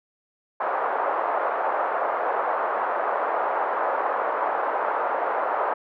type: band-pass noise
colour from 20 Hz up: pink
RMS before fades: -25 dBFS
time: 0.6-5.74 s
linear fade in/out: 10 ms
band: 550 to 1300 Hz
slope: 24 dB/octave
effects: none